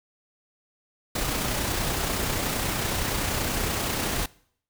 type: noise with amplitude modulation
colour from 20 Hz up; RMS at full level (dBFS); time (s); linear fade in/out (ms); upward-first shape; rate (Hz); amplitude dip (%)
pink; -26; 1.15-4.26; 5; sine; 30.6; 30
effects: noise-tail reverb RT60 0.6 s tail -22 dB re dry